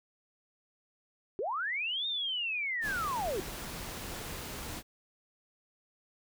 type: linear two-way sweep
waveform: sine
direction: up then down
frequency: 349.2 to 3707 to 349.2 Hz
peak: -31 dBFS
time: 1.39-3.4 s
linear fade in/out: 0 ms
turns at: 2.07 s
type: noise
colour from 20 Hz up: pink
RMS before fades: -41 dBFS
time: 2.81-4.83 s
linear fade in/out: 50 ms
effects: none